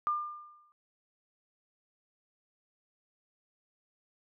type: tone with exponential decay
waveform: sine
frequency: 1200 Hz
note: D6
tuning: 37 cents sharp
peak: -25 dBFS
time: 0.07-0.72 s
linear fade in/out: 0 ms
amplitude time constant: 140 ms
effects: none